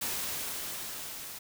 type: noise with level ramp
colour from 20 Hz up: white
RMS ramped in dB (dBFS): -33 to -43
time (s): 0.01-1.39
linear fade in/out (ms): 10
effects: none